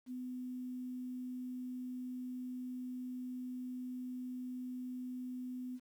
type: tone with quantisation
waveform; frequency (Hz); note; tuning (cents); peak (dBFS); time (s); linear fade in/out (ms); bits
sine; 251.6; B3; +32; -40; 0.06-5.8; 50; 11
effects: none